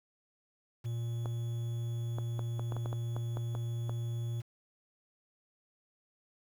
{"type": "tone", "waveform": "triangle", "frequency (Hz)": 117.2, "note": "A#2", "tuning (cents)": 10, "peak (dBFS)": -31, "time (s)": [0.84, 4.42], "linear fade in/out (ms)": 20}
{"type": "clicks", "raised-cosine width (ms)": 1, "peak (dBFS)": -26, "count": 12, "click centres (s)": [1.258, 2.185, 2.393, 2.595, 2.722, 2.766, 2.859, 2.929, 3.165, 3.371, 3.551, 3.895]}
{"effects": ["9-bit"]}